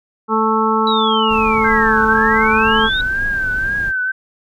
harmonic tone, 220 Hz, A3, in tune, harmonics 1 / 2 / 4 / 5 / 6, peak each -19 / -19 / -19 / -19 / -19 dBFS, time 0.28-2.9 s, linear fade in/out 50 ms
sine exponential two-way sweep, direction down then up, 3951 to 1502 to 3840 Hz, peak -19 dBFS, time 0.87-3.01 s, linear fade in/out 2 ms, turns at 2.08 s
brown noise, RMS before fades -28 dBFS, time 1.28-3.93 s, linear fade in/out 50 ms
sine tone with vibrato, 1568 Hz, G6, in tune, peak -16 dBFS, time 1.64-4.12 s, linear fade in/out 10 ms, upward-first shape triangle, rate 2 Hz, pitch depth 91 cents each way
effects none

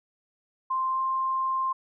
sine tone with pitch glide, 1046.5 to 1053.2 Hz, C6 to C6, 0 to +11 cents, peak -24 dBFS, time 0.7-1.73 s, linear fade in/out 10 ms, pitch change +11 cents, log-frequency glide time 0.93-0.99 s, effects none

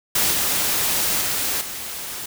white noise with level steps, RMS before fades -19 / -21 / -23 / -31 dBFS, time 0.15-2.26 s, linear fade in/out 5 ms, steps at 0.31 / 1.21 / 1.61 s, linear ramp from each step 2 ms, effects none

